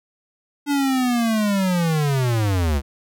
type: linear sweep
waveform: square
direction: down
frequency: 291 to 65.8 Hz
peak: -18 dBFS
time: 0.66-2.82 s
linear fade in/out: 50 ms
effects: none